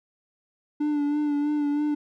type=tone with vibrato; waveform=triangle; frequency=293.7 Hz; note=D4; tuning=in tune; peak=-20 dBFS; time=0.8-1.95 s; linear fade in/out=10 ms; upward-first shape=sine; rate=3.1 Hz; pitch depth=32 cents each way; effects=none